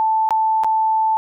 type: tone with dropouts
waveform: sine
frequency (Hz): 880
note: A5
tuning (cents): 0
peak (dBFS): -14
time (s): 0-1.17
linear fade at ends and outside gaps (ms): 0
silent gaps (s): 0.29-0.307 / 0.636-0.645
effects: none